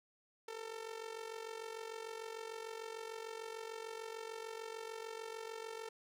sawtooth tone with amplitude modulation, 448.9 Hz, A4, 35 cents sharp, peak -37 dBFS, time 0.48-5.89 s, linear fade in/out 5 ms, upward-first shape sine, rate 46.7 Hz, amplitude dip 75%, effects low-pass 10000 Hz 12 dB/octave + 12-bit

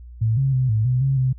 sine tone with pitch steps, 111.5 / 135.4 / 128.8 / 108.9 / 126.2 / 135.6 / 129.6 Hz, A2 / C#3 / C3 / A2 / B2 / C#3 / C3, +23 / -40 / -27 / -17 / +38 / -38 / -16 cents, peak -16 dBFS, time 0.21-1.33 s, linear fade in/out 10 ms, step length 160 ms, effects added 60 Hz sine -37 dBFS peak until 1.38 s

